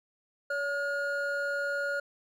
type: tone pair together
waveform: triangle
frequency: 566.7 / 1430 Hz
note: C#5 / F6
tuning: +38 / +41 cents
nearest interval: octave + major third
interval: 1603 cents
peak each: -31 / -29 dBFS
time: 0.5-2 s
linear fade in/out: 5 ms
effects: none